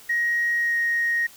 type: tone with pitch glide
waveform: sine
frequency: 1886 to 1871.9 Hz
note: A#6 to A#6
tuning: +20 to +7 cents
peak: -19 dBFS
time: 0.09-1.27 s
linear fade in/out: 10 ms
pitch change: -13 cents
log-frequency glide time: 0.57-0.77 s
effects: tanh soft clip ceiling -15 dBFS + white hiss -48 dBFS RMS until 1.36 s